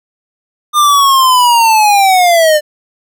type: linear sweep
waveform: square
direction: down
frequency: 1211 to 592 Hz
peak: -6 dBFS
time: 0.73-2.61 s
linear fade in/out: 50 ms
effects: none